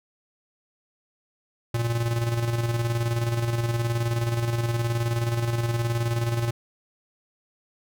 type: tone with tremolo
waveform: square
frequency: 117.2 Hz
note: A#2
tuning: 10 cents sharp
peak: -22 dBFS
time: 1.74-6.51 s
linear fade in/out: 5 ms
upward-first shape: square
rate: 19 Hz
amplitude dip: 45%
effects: none